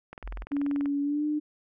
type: click train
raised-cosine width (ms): 0.5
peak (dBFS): -26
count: 16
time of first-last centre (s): 0.13-0.858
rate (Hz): 20.6
type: tone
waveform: sine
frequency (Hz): 46.31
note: F#1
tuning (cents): +2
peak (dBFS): -34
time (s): 0.23-0.45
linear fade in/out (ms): 20
type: tone with pitch glide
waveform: sine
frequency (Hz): 284 to 300.4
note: C#4 to D4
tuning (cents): +42 to +39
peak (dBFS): -25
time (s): 0.51-1.4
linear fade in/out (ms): 20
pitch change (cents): +97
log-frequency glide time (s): 1.02-1.25
effects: none